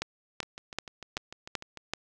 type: two click trains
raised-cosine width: 0.2 ms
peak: -24 / -13 dBFS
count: 10 / 6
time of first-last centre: 0.43-1.773 / 0.02-1.936 s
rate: 6.7 / 2.61 Hz
effects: none